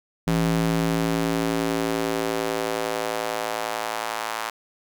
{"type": "tone with high-pass filter sweep", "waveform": "square", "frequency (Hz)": 55.6, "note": "A1", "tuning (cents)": 19, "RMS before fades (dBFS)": -25, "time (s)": [0.27, 4.5], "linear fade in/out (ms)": 5, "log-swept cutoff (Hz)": [150, 980], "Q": 1.5, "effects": []}